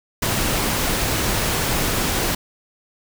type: noise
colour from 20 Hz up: pink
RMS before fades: -21 dBFS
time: 0.22-2.35 s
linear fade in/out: 5 ms
effects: none